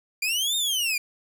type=linear two-way sweep; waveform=sawtooth; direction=up then down; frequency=2356 to 3700 to 2356 Hz; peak=-20 dBFS; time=0.22-0.98 s; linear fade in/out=5 ms; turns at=0.56 s; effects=none